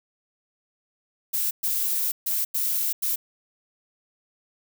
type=noise bursts at uneven times; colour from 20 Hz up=violet; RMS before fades=-25 dBFS; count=5; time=1.33-1.51 / 1.63-2.12 / 2.26-2.45 / 2.54-2.93 / 3.02-3.16 s; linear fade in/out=10 ms; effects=none